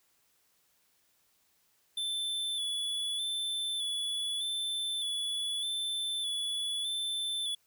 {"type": "tone with vibrato", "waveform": "square", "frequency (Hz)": 3476, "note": "A7", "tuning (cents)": -22, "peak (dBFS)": -32, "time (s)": [1.97, 7.55], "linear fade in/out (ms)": 5, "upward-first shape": "square", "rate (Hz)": 0.82, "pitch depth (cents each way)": 30, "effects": ["white hiss -71 dBFS RMS until 7.66 s"]}